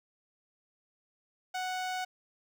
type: tone with notch filter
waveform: sawtooth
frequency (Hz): 740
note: F#5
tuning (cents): 0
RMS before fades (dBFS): -35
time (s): 1.54-2.05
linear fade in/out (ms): 10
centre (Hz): 12000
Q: 0.73
effects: none